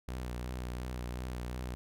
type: tone with vibrato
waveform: sawtooth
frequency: 61.74 Hz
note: B1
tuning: in tune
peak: -33 dBFS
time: 0.08-1.75 s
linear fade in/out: 0 ms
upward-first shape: sine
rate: 2.8 Hz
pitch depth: 34 cents each way
effects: none